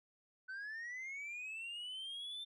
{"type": "linear sweep", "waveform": "sine", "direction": "up", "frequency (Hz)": [1500, 3583], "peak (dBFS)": -40, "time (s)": [0.48, 2.45], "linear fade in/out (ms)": 20, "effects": ["tanh soft clip ceiling -42 dBFS"]}